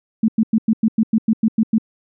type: tone bursts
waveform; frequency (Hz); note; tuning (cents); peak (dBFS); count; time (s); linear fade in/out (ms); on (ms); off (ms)
sine; 221.4; A3; +11; -11; 11; 0.23-1.783; 5; 53; 97
effects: none